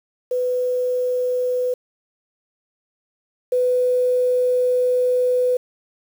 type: tone pair in turn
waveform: sine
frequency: 499.5 / 499.5 Hz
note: B4 / B4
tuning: +20 / +20 cents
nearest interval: unison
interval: 0 cents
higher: neither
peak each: -18 / -15 dBFS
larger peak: second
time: 0.31-1.74 / 3.52-5.57 s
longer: second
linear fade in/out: 5 ms
effects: 7-bit